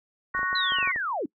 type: chord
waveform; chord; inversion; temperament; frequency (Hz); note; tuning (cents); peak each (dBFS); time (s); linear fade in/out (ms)
sine; F# major; second; equal; 1108.7 / 1480 / 1864.7; C#6 / F#6 / A#6; 0 / 0 / 0; -29; 0.34-0.92; 10
type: clicks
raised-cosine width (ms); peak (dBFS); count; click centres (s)
1; -25; 9; 0.349 / 0.392 / 0.431 / 0.529 / 0.721 / 0.786 / 0.828 / 0.875 / 0.961
type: noise with exponential decay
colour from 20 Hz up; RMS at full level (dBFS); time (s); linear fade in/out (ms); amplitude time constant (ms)
brown; -40; 0.37-0.47; 2; 21
type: linear sweep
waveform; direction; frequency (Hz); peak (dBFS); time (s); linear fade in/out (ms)
sine; down; 4100 to 238.9; -26; 0.55-1.26; 5
effects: noise-tail reverb RT60 0.1 s tail -25 dB re dry